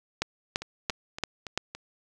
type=two click trains; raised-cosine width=0.2 ms; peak=-9 / -20 dBFS; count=5 / 5; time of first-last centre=0.22-1.576 / 0.62-1.75 s; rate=2.95 / 3.54 Hz; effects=none